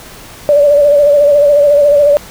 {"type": "tone with vibrato", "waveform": "sine", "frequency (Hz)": 579, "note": "D5", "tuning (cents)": -25, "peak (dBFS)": -4, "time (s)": [0.49, 2.17], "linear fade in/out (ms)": 0, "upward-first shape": "sine", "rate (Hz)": 14, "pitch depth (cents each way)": 44, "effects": ["pink hiss -33 dBFS RMS until 2.3 s"]}